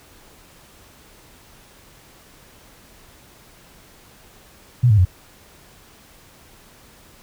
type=tone with pitch steps; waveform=sine; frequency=122.5 / 105.42 / 90.72 Hz; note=B2 / G#2 / F#2; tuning=-14 / +26 / -34 cents; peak=-10 dBFS; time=4.83-5.052 s; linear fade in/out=10 ms; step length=74 ms; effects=pink hiss -49 dBFS RMS until 7.22 s